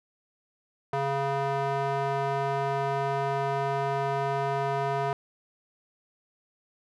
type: tone with band-pass filter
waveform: square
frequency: 138.4 Hz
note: C#3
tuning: 2 cents flat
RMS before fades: -28 dBFS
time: 0.93-5.13 s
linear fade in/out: 2 ms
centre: 810 Hz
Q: 1.4
effects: none

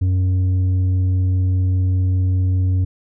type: tone with tanh clipping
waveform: sine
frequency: 92.5 Hz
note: F#2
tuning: in tune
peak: -15 dBFS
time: 0.01-2.85 s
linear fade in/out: 10 ms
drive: 5 dB
effects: none

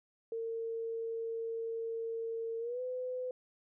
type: tone with pitch glide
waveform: sine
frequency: 455.4 to 505.3 Hz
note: A#4 to B4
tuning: -40 to +40 cents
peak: -35 dBFS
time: 0.32-3.31 s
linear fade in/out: 2 ms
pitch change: +180 cents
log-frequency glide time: 2.59-2.81 s
effects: none

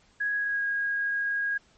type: tone with pitch glide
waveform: sine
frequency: 1661.2 to 1638.3 Hz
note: G#6 to G#6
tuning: 0 to -24 cents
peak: -25 dBFS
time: 0.2-1.58 s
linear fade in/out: 10 ms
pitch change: -24 cents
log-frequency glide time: 0.37-0.64 s
effects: pink hiss -62 dBFS RMS until 1.77 s + MP3 32 kbps

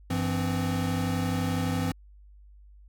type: tone cluster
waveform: square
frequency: 97 / 168.4 / 259.1 Hz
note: G2 / E3 / C4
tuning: -18 / +37 / -17 cents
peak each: -31 dBFS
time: 0.1-1.92 s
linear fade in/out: 5 ms
effects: added 50 Hz sine -49 dBFS peak until 2.88 s

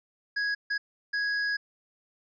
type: tone bursts at uneven times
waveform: square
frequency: 1661.2 Hz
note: G#6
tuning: in tune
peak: -27 dBFS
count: 3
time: 0.36-0.55 / 0.7-0.78 / 1.13-1.57 s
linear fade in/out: 10 ms
effects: resampled to 16000 Hz

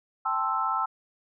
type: chord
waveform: sine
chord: A minor seventh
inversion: third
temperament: equal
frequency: 784 / 880 / 1046.5 / 1318.5 Hz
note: G5 / A5 / C6 / E6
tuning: 0 / 0 / 0 / 0 cents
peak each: -33 / -31 / -31 / -27 dBFS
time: 0.25-0.86 s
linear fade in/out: 10 ms
effects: none

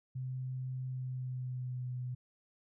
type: tone with pitch glide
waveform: sine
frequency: 129 to 125.4 Hz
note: C3 to B2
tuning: -24 to +27 cents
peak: -36 dBFS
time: 0.15-2.15 s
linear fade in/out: 10 ms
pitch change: -49 cents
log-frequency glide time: 0.9-1.88 s
effects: none

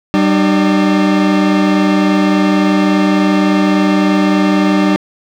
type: tone pair together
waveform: 40% pulse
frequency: 193.5 / 302 Hz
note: G3 / D4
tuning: -22 / +48 cents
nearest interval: minor sixth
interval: 770 cents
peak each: -11 dBFS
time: 0.14-4.96 s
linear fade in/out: 0 ms
effects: low-pass 4000 Hz 12 dB/octave + 7-bit

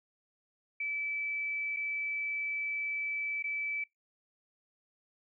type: tone with dropouts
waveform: sine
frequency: 2309 Hz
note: D7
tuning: 30 cents flat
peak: -32 dBFS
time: 0.8-3.84 s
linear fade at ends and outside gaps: 5 ms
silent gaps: 1.764-1.768 / 3.426-3.44 s
effects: noise-tail reverb RT60 0.2 s tail -25 dB re dry

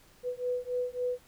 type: beating tone pair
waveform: sine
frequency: 493.9 / 497.5 Hz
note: B4 / B4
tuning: 0 / +13 cents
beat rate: 3.6 Hz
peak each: -33 / -33 dBFS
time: 0.23-1.19 s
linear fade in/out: 50 ms
effects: pink hiss -60 dBFS RMS until 1.27 s

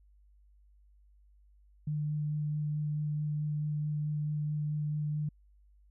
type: tone with vibrato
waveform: sine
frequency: 150 Hz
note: D3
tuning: 37 cents sharp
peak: -30 dBFS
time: 1.87-5.29 s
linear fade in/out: 5 ms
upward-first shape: sine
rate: 4.6 Hz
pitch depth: 9 cents each way
effects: added 50 Hz sine -59 dBFS peak until 5.9 s

